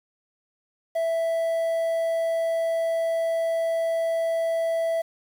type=tone with quantisation; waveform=triangle; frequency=660 Hz; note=E5; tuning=2 cents sharp; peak=-20 dBFS; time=0.95-5.02 s; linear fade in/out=10 ms; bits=8; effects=none